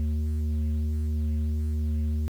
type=tone pair together; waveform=sine; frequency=76.4 / 227.7 Hz; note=D#2 / A#3; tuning=-31 / -40 cents; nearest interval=octave + perfect fifth; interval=1891 cents; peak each=-22 / -32 dBFS; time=0-2.28 s; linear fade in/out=0 ms; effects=tanh soft clip ceiling -22 dBFS + 9-bit